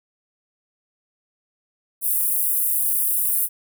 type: high-pass noise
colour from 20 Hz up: pink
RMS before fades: -21 dBFS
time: 2.01-3.49 s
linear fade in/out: 50 ms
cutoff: 9700 Hz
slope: 48 dB/octave
effects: none